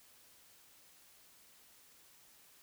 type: silence
effects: white hiss -63 dBFS RMS until 2.62 s